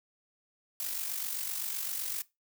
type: noise with amplitude modulation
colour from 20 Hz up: blue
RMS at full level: -33 dBFS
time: 0.8-2.22 s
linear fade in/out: 0 ms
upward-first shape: sine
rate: 47.8 Hz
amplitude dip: 55%
effects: noise-tail reverb RT60 0.2 s tail -19 dB re dry